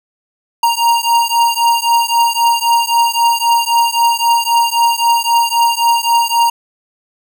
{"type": "beating tone pair", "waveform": "square", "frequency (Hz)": [932.3, 936.1], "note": ["A#5", "A#5"], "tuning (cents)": [0, 7], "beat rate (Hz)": 3.8, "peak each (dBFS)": -14, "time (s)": [0.63, 6.5], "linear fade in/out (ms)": 5, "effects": []}